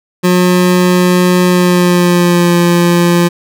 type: tone with pitch glide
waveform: 25% pulse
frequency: 180.1 to 173.46 Hz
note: F#3 to F3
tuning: -46 to -11 cents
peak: -3 dBFS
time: 0.23-3.29 s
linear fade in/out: 20 ms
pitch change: -65 cents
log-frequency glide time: 1.45-2.56 s
effects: none